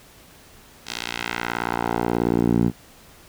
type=tone with band-pass filter sweep; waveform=10% pulse; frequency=58.5 Hz; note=A#1; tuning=7 cents sharp; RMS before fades=-23 dBFS; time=0.85-2.72 s; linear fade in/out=50 ms; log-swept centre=4800 to 190 Hz; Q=1.1; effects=pink hiss -49 dBFS RMS until 3.28 s